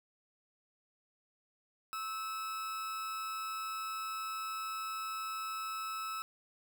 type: tone with amplitude modulation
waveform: 40% pulse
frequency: 1300 Hz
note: E6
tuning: 24 cents flat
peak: -35 dBFS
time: 1.93-6.22 s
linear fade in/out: 0 ms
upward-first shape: sine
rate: 233 Hz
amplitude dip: 30%
effects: none